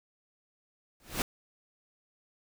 pink noise with exponential growth, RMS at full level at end -26 dBFS, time 1-1.22 s, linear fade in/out 1 ms, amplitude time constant 46 ms, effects none

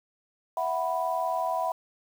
sine chord, E suspended second, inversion none, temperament equal, 659.3 / 740 / 987.8 Hz, E5 / F#5 / B5, 0 / 0 / 0 cents, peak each -30 dBFS, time 0.57-1.72 s, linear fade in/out 2 ms, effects 8-bit

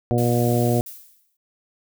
harmonic tone, 120 Hz, B2, 49 cents flat, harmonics 1 / 2 / 3 / 4 / 5 / 6, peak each -20 / -23 / -25 / -26 / -27 / -28 dBFS, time 0.11-0.81 s, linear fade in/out 0 ms
blue noise, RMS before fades -34 dBFS, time 0.18-0.81 s, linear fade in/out 0 ms
violet noise with exponential decay, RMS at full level -34 dBFS, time 0.86-1.37 s, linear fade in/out 5 ms, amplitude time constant 110 ms
effects none

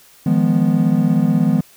triangle chord, F half-diminished seventh, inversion third, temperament equal with one note detuned, 158.28 / 174.61 / 207.7 / 246.9 Hz, Eb3 / F3 / Ab3 / Cb4, +30 / 0 / 0 / 0 cents, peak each -16 dBFS, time 0.26-1.61 s, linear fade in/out 5 ms, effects white hiss -48 dBFS RMS until 1.76 s

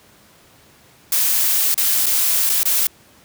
blue noise with dropouts, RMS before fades -17 dBFS, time 1.12-2.87 s, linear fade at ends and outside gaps 2 ms, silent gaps 1.743-1.777 / 2.06-2.065 / 2.494-2.498 / 2.632-2.654 s, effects pink hiss -50 dBFS RMS until 3.24 s + high-pass 80 Hz 12 dB/octave

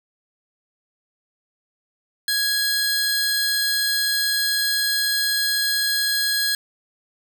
sawtooth tone pair together, 1661.2 / 4171 Hz, G#6 / C8, 0 / -6 cents, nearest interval octave + major third, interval 1594 cents, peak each -19 dBFS, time 2.28-6.55 s, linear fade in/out 2 ms, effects none

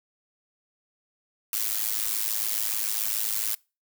blue noise with amplitude modulation, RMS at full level -24 dBFS, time 1.53-3.55 s, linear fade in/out 2 ms, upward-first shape sine, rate 107 Hz, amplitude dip 90%, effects noise-tail reverb RT60 0.3 s tail -25 dB re dry

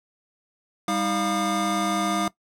square tone cluster, 199.4 / 317.3 / 700 / 1214 Hz, G3 / D#4 / F5 / D#6, +30 / +34 / +4 / -43 cents, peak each -29 dBFS, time 0.88-2.28 s, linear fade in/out 2 ms, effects noise-tail reverb RT60 0.1 s tail -18 dB re dry + low-pass 12000 Hz 12 dB/octave

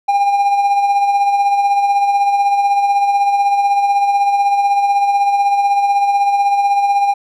triangle tone with tremolo, 804 Hz, G5, 44 cents sharp, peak -7 dBFS, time 0.08-7.14 s, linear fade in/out 10 ms, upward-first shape sine, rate 16 Hz, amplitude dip 45%, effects none

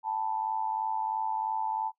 sine tone with amplitude modulation, 880 Hz, A5, in tune, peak -25 dBFS, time 0.03-1.92 s, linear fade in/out 50 ms, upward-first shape sine, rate 103 Hz, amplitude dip 75%, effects noise-tail reverb RT60 0.1 s tail -17 dB re dry

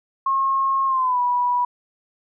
sine tone with pitch glide, 1080 to 979 Hz, C#6 to B5, -45 to -15 cents, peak -17 dBFS, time 0.26-1.65 s, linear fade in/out 5 ms, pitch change -170 cents, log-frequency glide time 0.86-1.2 s, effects none

